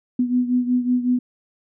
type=beating tone pair; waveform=sine; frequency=246.9 / 252.3 Hz; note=B3 / B3; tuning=0 / +37 cents; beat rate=5.4 Hz; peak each=-18 / -23 dBFS; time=0.19-1.19 s; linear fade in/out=5 ms; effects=none